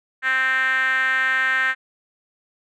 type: tone with band-pass filter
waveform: 5% pulse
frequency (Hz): 261.6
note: C4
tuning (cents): 0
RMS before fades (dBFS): -20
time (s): 0.22-1.75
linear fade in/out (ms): 50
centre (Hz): 1700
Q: 8.1
effects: none